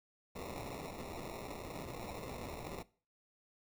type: noise with sample-and-hold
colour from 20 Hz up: blue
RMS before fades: -45 dBFS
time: 0.35-2.83 s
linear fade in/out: 10 ms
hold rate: 1575 Hz
effects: noise-tail reverb RT60 0.4 s tail -20 dB re dry